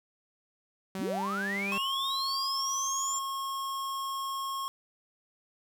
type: tone with pitch glide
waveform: sawtooth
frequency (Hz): 190.3 to 198.38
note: F#3 to G3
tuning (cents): +49 to +21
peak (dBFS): -30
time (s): 0.95-1.78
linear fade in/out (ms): 2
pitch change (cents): +72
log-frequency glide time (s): 1.1-1.27
type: linear sweep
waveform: sine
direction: up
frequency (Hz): 164.6 to 7350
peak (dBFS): -31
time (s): 0.99-3.19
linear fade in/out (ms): 5
type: tone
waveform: square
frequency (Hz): 1085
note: C#6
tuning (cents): -37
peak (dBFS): -33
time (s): 1.72-4.68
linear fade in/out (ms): 0
effects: none